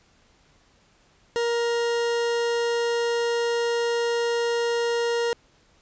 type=tone; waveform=40% pulse; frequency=470 Hz; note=A#4; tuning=14 cents sharp; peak=-21 dBFS; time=1.36-5.33 s; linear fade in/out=0 ms; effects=pink hiss -60 dBFS RMS until 5.81 s + resampled to 16000 Hz